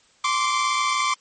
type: tone pair together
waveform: sawtooth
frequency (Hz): 1046.5 / 1163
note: C6 / D6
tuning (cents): 0 / -17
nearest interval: major second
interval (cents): 183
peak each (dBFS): -20 / -18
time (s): 0.24-1.14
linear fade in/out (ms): 5
effects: white hiss -58 dBFS RMS until 1.2 s + MP3 32 kbps